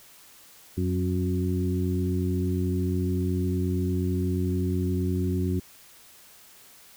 harmonic tone with a mistuned harmonic, 91.1 Hz, F#2, 26 cents flat, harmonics 1 / 2 / 3 / 4, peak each -26 / -29 / -31 / -32 dBFS, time 0.77-5.6 s, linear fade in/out 10 ms, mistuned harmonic 2, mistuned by +26 cents, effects white hiss -52 dBFS RMS until 6.96 s

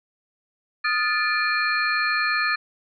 sine tone cluster, 1242 / 1414 / 1748 / 2399 / 4228 Hz, D#6 / F6 / A6 / D7 / C8, -3 / +21 / -12 / +36 / +17 cents, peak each -26 / -32 / -23 / -27 / -30 dBFS, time 0.84-2.56 s, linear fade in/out 10 ms, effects none

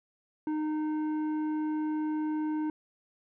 triangle tone with tanh clipping, 307.5 Hz, D#4, 20 cents flat, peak -30 dBFS, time 0.47-2.7 s, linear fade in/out 2 ms, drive 13 dB, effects none

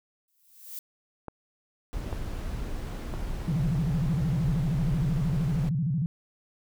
violet noise with exponential growth, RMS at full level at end -36 dBFS, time 0.28-0.79 s, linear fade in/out 2 ms, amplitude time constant 110 ms
clicks, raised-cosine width 1 ms, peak -22 dBFS, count 3, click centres 1.283 / 2.128 / 3.139 s
brown noise, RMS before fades -33 dBFS, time 1.93-5.69 s, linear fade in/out 0 ms
sine tone with vibrato, 150 Hz, D3, 37 cents sharp, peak -24 dBFS, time 3.48-6.06 s, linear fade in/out 0 ms, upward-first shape square, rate 13 Hz, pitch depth 210 cents each way
effects none

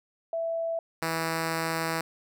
sine / 5% pulse tone pair in turn, 662 / 163.22 Hz, E5 / E3, +7 / -17 cents, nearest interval 2 octaves, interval 2424 cents, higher first, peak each -27 / -16 dBFS, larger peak second, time 0.33-0.79 / 1.02-2.01 s, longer second, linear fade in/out 2 ms, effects none

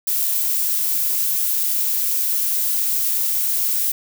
violet noise, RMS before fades -20 dBFS, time 0.07-3.92 s, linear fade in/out 5 ms, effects none

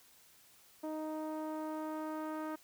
sawtooth tone with low-pass filter sweep, 311.1 Hz, D#4, in tune, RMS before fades -40 dBFS, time 0.83-2.56 s, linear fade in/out 10 ms, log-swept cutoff 790 to 1300 Hz, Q 1.7, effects white hiss -63 dBFS RMS until 2.63 s

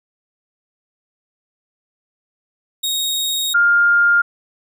sawtooth / sine tone pair in turn, 3754 / 1406.2 Hz, A#7 / F6, +11 / +11 cents, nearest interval octave + perfect fourth, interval 1700 cents, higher first, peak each -15 / -10 dBFS, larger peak second, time 2.83-3.54 / 3.54-4.22 s, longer first, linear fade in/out 10 ms, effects none

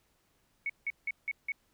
sine tone bursts, 2217 Hz, C#7, in tune, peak -30 dBFS, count 5, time 0.66-1.52 s, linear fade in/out 2 ms, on 36 ms, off 170 ms, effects pink hiss -72 dBFS RMS until 1.73 s

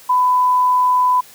sine tone, 1000 Hz, B5, 21 cents sharp, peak -11 dBFS, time 0.09-1.21 s, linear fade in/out 10 ms, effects white hiss -43 dBFS RMS until 1.34 s + high-pass 60 Hz 12 dB/octave

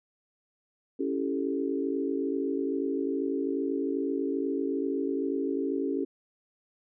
sine chord, A dominant seventh, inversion first, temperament equal, 277.2 / 329.6 / 392 / 440 Hz, C#4 / E4 / G4 / A4, 0 / 0 / 0 / 0 cents, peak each -30 / -35 / -32 / -35 dBFS, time 0.99-6.05 s, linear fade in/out 10 ms, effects none

